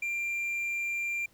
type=tone; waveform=triangle; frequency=2378 Hz; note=D7; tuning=21 cents sharp; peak=-28 dBFS; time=0.02-1.26 s; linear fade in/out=5 ms; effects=pink hiss -64 dBFS RMS until 1.33 s